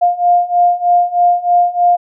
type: beating tone pair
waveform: sine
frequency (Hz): 703 / 706.2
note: F5 / F5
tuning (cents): +11 / +19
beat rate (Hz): 3.2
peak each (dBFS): -13 / -11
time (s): 0.01-1.97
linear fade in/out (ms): 20
effects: none